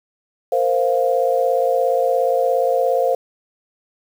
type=chord; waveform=sine; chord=Bb suspended second; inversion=none; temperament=equal; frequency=466.2 / 523.3 / 698.5 Hz; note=Bb4 / C5 / F5; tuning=0 / 0 / 0 cents; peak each=-21 / -17 / -20 dBFS; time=0.52-3.15 s; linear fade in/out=5 ms; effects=7-bit